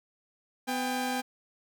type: tone pair together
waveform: sawtooth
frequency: 251 / 796.9 Hz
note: B3 / G5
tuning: +28 / +28 cents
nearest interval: octave + minor sixth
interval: 2000 cents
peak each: -28 dBFS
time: 0.67-1.22 s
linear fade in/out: 20 ms
effects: none